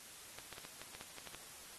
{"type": "clicks", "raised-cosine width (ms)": 0.2, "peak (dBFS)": -29, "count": 10, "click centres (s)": [0.386, 0.527, 0.582, 0.651, 0.816, 0.95, 1.011, 1.184, 1.273, 1.347], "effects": ["white hiss -54 dBFS RMS until 1.78 s", "AAC 32 kbps"]}